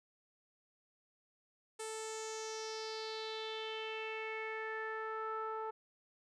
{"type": "tone with low-pass filter sweep", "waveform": "sawtooth", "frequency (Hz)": 440, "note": "A4", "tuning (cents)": 0, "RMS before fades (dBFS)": -42, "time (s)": [1.79, 5.71], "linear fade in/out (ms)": 10, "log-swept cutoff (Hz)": [8800, 1100], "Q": 4.5, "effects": []}